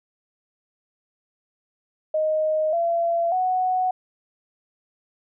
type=tone with pitch steps; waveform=sine; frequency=622.3 / 678.6 / 740 Hz; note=D#5 / F5 / F#5; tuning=0 / -50 / 0 cents; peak=-19 dBFS; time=2.14-3.91 s; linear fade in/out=5 ms; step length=590 ms; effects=none